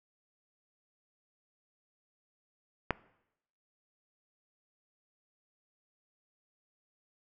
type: click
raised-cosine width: 0.5 ms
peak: -12 dBFS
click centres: 2.907 s
effects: noise-tail reverb RT60 0.8 s tail -20 dB re dry